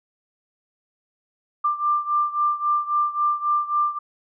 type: beating tone pair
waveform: sine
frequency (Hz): 1186 / 1189.7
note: D6 / D6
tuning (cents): +17 / +22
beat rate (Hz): 3.7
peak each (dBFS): -21 / -24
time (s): 1.64-3.99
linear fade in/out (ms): 10
effects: none